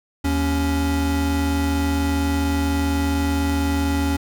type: tone pair together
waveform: square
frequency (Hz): 78.46 / 279.6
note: D#2 / C#4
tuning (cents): +15 / +15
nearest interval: octave + minor seventh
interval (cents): 2200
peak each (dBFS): -22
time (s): 0.24-4.17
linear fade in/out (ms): 10
effects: none